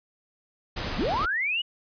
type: noise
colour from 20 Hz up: pink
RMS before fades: -31 dBFS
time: 0.76-1.26 s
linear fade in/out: 10 ms
type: linear sweep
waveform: sine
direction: up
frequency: 154 to 2974 Hz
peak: -24 dBFS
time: 0.98-1.62 s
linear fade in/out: 10 ms
effects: resampled to 11025 Hz